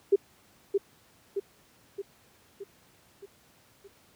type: tone with echo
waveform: sine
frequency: 397.5 Hz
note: G4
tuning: 24 cents sharp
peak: -16 dBFS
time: 0.12-0.16 s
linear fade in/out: 10 ms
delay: 620 ms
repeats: 6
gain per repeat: -5 dB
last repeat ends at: 3.88 s
effects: pink hiss -61 dBFS RMS until 4.15 s + high-pass 80 Hz 12 dB/octave